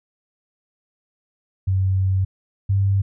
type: tone pair in turn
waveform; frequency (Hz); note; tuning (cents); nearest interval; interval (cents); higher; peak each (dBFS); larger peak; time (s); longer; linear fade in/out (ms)
sine; 95 / 98.24; F#2 / G2; +46 / +4; minor second; 58; second; -16 / -15; second; 1.67-2.25 / 2.69-3.02; first; 10
effects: none